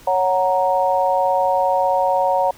sine chord, F# major, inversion second, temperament equal with one note detuned, 554.4 / 737.9 / 932.3 Hz, C#5 / F#5 / A#5, 0 / -5 / 0 cents, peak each -19 dBFS, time 0.07-2.51 s, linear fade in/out 5 ms, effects pink hiss -46 dBFS RMS until 2.57 s

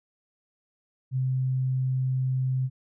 sine tone, 130 Hz, C3, 11 cents flat, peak -23 dBFS, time 1.11-2.7 s, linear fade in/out 50 ms, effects none

